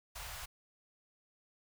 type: band-stop noise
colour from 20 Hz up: pink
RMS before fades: -45 dBFS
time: 0.15-0.46 s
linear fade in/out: 10 ms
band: 110 to 670 Hz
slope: 24 dB/octave
effects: none